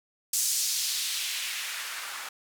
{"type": "noise with band-pass filter sweep", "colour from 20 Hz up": "blue", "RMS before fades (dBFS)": -31, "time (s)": [0.33, 2.29], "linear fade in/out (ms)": 5, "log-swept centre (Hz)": [7100, 1100], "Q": 1.3, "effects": []}